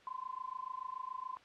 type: tone with amplitude modulation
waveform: sine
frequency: 1028 Hz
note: C6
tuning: 31 cents flat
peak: -36 dBFS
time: 0.07-1.37 s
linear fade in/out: 0 ms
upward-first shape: sine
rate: 27 Hz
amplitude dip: 95%
effects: white hiss -61 dBFS RMS until 1.44 s + low-pass 3000 Hz 12 dB/octave